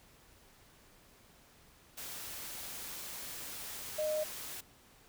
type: tone in noise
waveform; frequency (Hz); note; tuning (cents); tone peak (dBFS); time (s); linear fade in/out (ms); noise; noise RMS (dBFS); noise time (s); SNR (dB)
sine; 615; D#5; -20; -31; 3.98-4.24; 10; white; -44; 1.97-4.61; +10
effects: pink hiss -62 dBFS RMS until 5.08 s